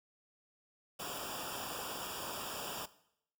pink noise with comb filter, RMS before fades -42 dBFS, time 0.99-2.86 s, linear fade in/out 10 ms, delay 0.48 ms, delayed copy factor -1, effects noise-tail reverb RT60 0.7 s tail -17 dB re dry

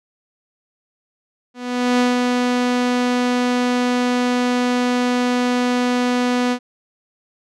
sawtooth tone with ADSR envelope, 246.9 Hz, B3, in tune, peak -9 dBFS, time 1.54-6.59 s, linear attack 450 ms, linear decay 160 ms, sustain -3 dB, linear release 72 ms, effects low-pass 6000 Hz 12 dB/octave

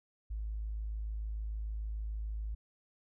triangle tone with tanh clipping, 53.4 Hz, G#1, 49 cents sharp, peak -35 dBFS, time 0.3-2.55 s, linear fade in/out 10 ms, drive 4 dB, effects none

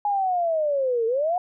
sine linear two-way sweep, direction down then up, 834 to 442.6 to 738 Hz, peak -20 dBFS, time 0.05-1.38 s, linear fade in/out 2 ms, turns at 1.06 s, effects none

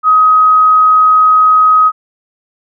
sine tone, 1262 Hz, D#6, 24 cents sharp, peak -4 dBFS, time 0.03-1.92 s, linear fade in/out 50 ms, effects none

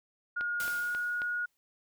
sine tone with pitch glide, 1430 to 1445.8 Hz, F6 to F#6, +41 to -40 cents, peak -30 dBFS, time 0.36-1.46 s, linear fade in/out 10 ms, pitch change +19 cents, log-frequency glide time 0.76-0.96 s
click train, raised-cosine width 0.3 ms, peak -25 dBFS, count 4, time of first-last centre 0.41-1.219 s, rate 3.71 Hz
white noise with exponential decay, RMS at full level -39 dBFS, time 0.6-1.57 s, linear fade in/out 0 ms, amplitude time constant 210 ms
effects none

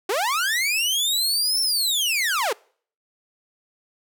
sawtooth linear two-way sweep, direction up then down, 349.2 to 5410 to 381.2 Hz, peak -17 dBFS, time 0.09-2.53 s, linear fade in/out 5 ms, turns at 1.61 s, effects noise-tail reverb RT60 0.5 s tail -25 dB re dry

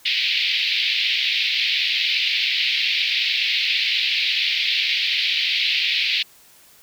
pink band-pass noise, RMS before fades -21 dBFS, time 0.05-6.23 s, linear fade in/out 10 ms, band 2200 to 4400 Hz, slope 48 dB/octave, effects white hiss -51 dBFS RMS until 6.82 s

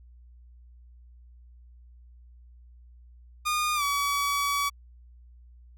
sawtooth tone with pitch glide, 1220 to 1138.3 Hz, D#6 to C#6, -34 to +46 cents, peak -21 dBFS, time 3.45-4.7 s, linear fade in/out 20 ms, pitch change -120 cents, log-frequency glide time 3.75-3.83 s, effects added 60 Hz sine -49 dBFS peak until 5.77 s

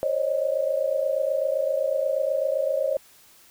sine tone cluster, 533 / 561 / 620 Hz, C5 / C#5 / D#5, +32 / +21 / -6 cents, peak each -26 dBFS, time 0.03-2.97 s, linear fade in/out 0 ms, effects white hiss -54 dBFS RMS until 3.5 s

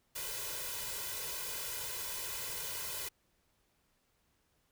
white noise with comb filter, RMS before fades -40 dBFS, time 0.15-3.09 s, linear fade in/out 10 ms, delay 2 ms, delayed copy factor +0.95, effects pink hiss -75 dBFS RMS until 4.71 s

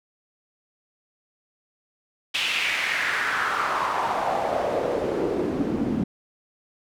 pink noise with band-pass filter sweep, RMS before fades -25 dBFS, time 2.34-6.04 s, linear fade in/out 10 ms, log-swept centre 3000 to 230 Hz, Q 3.1, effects none

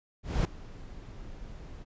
brown noise with ADSR envelope, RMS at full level -23 dBFS, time 0.23-1.85 s, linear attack 220 ms, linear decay 3 ms, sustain -21 dB, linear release 33 ms, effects resampled to 16000 Hz

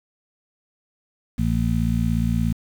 harmonic tone, 57 Hz, A#1, 38 cents flat, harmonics 1 / 2 / 3 / 4, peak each -24 / -24 / -24 / -24 dBFS, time 1.38-2.53 s, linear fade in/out 10 ms, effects 7-bit

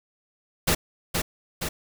pink noise with echo, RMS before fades -21 dBFS, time 0.67-0.75 s, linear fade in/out 10 ms, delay 470 ms, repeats 2, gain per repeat -4 dB, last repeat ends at 1.69 s, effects none

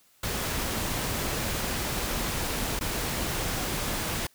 pink noise with dropouts, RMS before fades -30 dBFS, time 0.23-4.27 s, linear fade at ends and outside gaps 5 ms, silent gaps 2.792-2.809 s, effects white hiss -62 dBFS RMS until 4.34 s

